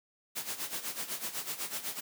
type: noise with tremolo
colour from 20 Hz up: white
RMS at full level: -35 dBFS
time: 0.35-2.01 s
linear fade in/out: 20 ms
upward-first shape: sine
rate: 8 Hz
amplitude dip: 75%
effects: high-pass 150 Hz 12 dB/octave